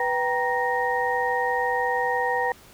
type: tone cluster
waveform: sine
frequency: 494 / 777 / 943 / 1862 Hz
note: B4 / G5 / A#5 / A#6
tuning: 0 / -16 / +20 / -2 cents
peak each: -27 dBFS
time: 0-2.52 s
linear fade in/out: 2 ms
effects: pink hiss -50 dBFS RMS until 2.73 s